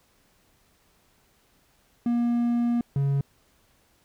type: tone pair in turn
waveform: triangle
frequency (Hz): 237.8 / 139.15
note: A#3 / C#3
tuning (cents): +35 / +7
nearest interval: major sixth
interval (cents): 928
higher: first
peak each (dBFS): -19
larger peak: neither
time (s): 2.06-2.81 / 2.96-3.21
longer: first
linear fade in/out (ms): 2
effects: pink hiss -64 dBFS RMS until 4.04 s